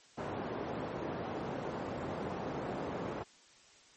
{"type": "band-pass noise", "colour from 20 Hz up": "white", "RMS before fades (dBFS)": -39, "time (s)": [0.17, 3.24], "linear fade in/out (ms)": 20, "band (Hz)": [100, 650], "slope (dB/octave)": 12, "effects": ["white hiss -61 dBFS RMS until 3.96 s", "MP3 32 kbps"]}